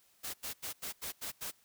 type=noise bursts; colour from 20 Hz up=white; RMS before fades=-40 dBFS; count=7; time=0.23-1.516 s; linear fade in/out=20 ms; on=110 ms; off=86 ms; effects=white hiss -68 dBFS RMS until 1.64 s